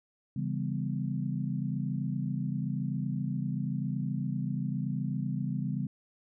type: chord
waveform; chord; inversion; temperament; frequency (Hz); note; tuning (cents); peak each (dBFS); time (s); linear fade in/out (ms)
sine; C# half-diminished seventh; none; just; 138.59 / 166.31 / 199.57 / 249.5; C#3 / E3 / G3 / B3; 0 / +16 / +31 / +18; -33 / -36 / -35 / -38; 0.36-5.87; 5
effects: none